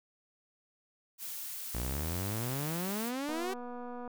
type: noise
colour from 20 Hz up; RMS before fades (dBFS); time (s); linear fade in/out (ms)
blue; -41; 1.18-3.12; 50
type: exponential sweep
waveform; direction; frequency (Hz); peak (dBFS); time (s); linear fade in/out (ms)
sawtooth; up; 56.4 to 392; -30; 1.74-3.54; 10
type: click train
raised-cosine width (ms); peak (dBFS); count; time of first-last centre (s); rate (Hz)
1; -31; 193; 3.29-4.077; 244
effects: none